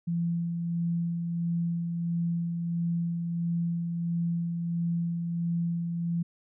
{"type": "tone with tremolo", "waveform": "sine", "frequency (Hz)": 169.8, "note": "F3", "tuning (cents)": -48, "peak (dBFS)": -25, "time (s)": [0.07, 6.23], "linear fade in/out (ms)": 10, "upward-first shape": "sine", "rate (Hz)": 1.5, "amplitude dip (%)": 35, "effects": []}